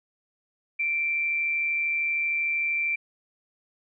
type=tone with amplitude modulation; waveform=sine; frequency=2349 Hz; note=D7; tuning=in tune; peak=-22 dBFS; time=0.79-2.96 s; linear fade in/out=10 ms; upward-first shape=sine; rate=153 Hz; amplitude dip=30%; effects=none